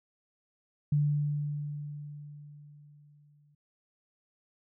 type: tone with exponential decay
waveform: sine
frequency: 146.83 Hz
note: D3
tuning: in tune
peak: -22 dBFS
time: 0.92-3.55 s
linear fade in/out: 5 ms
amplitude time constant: 570 ms
effects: none